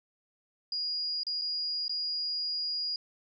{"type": "tone with dropouts", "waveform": "sine", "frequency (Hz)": 4869, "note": "D#8", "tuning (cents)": -38, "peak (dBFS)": -30, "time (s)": [0.72, 2.96], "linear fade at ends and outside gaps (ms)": 2, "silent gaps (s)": [[1.234, 1.267], [1.414, 1.418], [1.881, 1.894]], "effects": []}